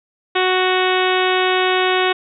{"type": "harmonic tone", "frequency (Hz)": 370, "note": "F#4", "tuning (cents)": 0, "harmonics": [1, 2, 3, 4, 5, 6, 7, 8, 9, 10], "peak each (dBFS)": [-18, -21, -23, -24, -25, -26, -26, -27, -28, -28], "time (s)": [0.35, 2.13], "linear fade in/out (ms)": 10, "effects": []}